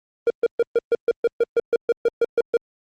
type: tone bursts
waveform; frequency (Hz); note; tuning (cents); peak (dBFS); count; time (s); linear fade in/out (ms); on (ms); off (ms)
triangle; 468.2; A#4; +8; -12; 15; 0.27-2.57; 2; 32; 130
effects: Opus 24 kbps